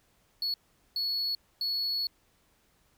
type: tone bursts at uneven times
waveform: triangle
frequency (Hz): 4386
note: C#8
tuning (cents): -19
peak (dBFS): -27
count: 3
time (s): 0.42-0.54 / 0.96-1.35 / 1.61-2.07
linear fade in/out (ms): 2
effects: pink hiss -68 dBFS RMS until 2.97 s